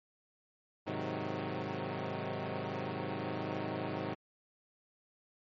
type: chord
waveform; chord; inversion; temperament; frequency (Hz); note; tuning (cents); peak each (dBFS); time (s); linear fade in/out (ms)
10% pulse; Ab dominant seventh; none; equal; 103.83 / 130.81 / 155.56 / 185; Ab2 / C3 / Eb3 / Gb3; 0 / 0 / 0 / 0; -33; 0.86-4.15; 20
effects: low-pass 3000 Hz 12 dB/octave + MP3 32 kbps